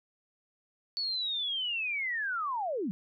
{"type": "linear sweep", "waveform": "sine", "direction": "down", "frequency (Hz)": [4483, 167.9], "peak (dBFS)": -30, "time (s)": [0.97, 2.91], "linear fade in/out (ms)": 0, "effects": []}